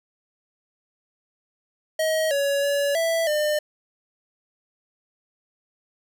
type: tone with pitch steps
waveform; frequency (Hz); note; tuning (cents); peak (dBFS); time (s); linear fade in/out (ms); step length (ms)
square; 633 / 562 / 568 / 660 / 602; D#5 / C#5 / C#5 / E5 / D5; +30 / +24 / +42 / +2 / +43; -21; 1.99-3.59; 5; 320
effects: none